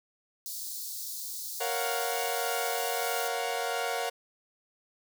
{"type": "high-pass noise", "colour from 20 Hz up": "white", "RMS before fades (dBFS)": -38, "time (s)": [0.46, 3.28], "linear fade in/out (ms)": 0, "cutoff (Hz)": 4000, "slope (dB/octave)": 48}
{"type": "chord", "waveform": "sawtooth", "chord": "Gb major seventh", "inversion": "first", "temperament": "equal", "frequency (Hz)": [466.2, 554.4, 698.5, 740], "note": ["Bb4", "Db5", "F5", "Gb5"], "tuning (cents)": [0, 0, 0, 0], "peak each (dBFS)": [-31, -33, -31, -31], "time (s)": [1.6, 4.1], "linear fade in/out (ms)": 10}
{"effects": []}